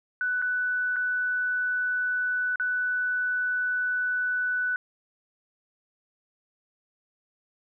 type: tone with dropouts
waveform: sine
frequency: 1490 Hz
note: F#6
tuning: 12 cents sharp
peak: -24 dBFS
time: 0.21-4.76 s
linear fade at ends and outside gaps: 1 ms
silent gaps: 0.417-0.423 / 0.96-0.965 / 2.558-2.598 s
effects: none